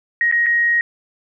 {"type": "tone with dropouts", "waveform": "sine", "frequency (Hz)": 1882, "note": "A#6", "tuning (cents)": 16, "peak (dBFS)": -13, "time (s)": [0.21, 0.81], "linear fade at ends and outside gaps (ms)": 1, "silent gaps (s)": [[0.314, 0.324], [0.461, 0.466]], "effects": []}